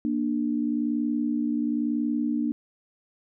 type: tone pair together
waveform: sine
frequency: 235.5 / 296.5 Hz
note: A#3 / D4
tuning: +18 / +17 cents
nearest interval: major third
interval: 399 cents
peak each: -26 / -26 dBFS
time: 0.05-2.52 s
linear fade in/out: 0 ms
effects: none